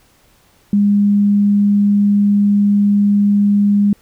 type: tone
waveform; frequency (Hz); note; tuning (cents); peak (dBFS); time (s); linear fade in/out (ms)
sine; 203.6; G#3; -34; -9; 0.73-3.93; 2
effects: pink hiss -53 dBFS RMS until 4.01 s